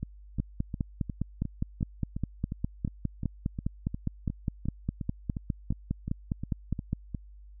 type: two click trains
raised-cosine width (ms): 5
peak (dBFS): -16 / -21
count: 33 / 21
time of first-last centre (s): 0.4-6.931 / 0.03-7.147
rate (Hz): 4.9 / 2.81
effects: added 50 Hz sine -47 dBFS peak until 7.6 s